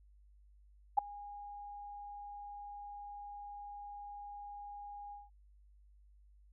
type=tone with ADSR envelope; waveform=sine; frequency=818 Hz; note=G#5; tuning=26 cents flat; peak=-21 dBFS; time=0.97-5.3 s; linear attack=15 ms; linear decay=6 ms; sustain=-24 dB; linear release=180 ms; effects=added 50 Hz sine -60 dBFS peak until 6.52 s